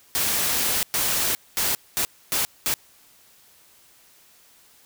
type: noise bursts at uneven times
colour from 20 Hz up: white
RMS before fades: -23 dBFS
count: 6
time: 0.15-0.83 / 0.94-1.35 / 1.57-1.75 / 1.97-2.05 / 2.32-2.45 / 2.66-2.74 s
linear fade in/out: 0 ms
effects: white hiss -55 dBFS RMS until 4.85 s